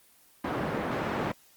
pink band-pass noise, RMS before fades -31 dBFS, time 0.44-1.32 s, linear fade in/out 5 ms, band 160 to 1600 Hz, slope 12 dB/octave, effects white hiss -60 dBFS RMS until 1.56 s + Opus 24 kbps

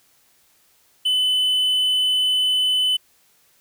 triangle tone, 3015 Hz, F#7, 32 cents sharp, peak -15 dBFS, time 1.05-2.97 s, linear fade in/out 10 ms, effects white hiss -59 dBFS RMS until 3.6 s

